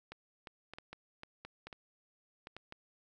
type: clicks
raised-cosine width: 0.3 ms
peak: -30 dBFS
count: 12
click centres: 0.12 / 0.472 / 0.736 / 0.785 / 0.93 / 1.234 / 1.45 / 1.67 / 1.728 / 2.471 / 2.566 / 2.724 s
effects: none